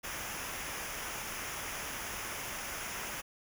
pink noise with comb filter, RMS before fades -40 dBFS, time 0.03-3.22 s, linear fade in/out 20 ms, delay 0.24 ms, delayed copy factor -0.65, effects none

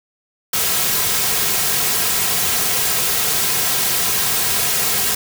white noise with comb filter, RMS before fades -18 dBFS, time 0.53-5.15 s, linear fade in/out 5 ms, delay 3.4 ms, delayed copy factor -0.5, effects none

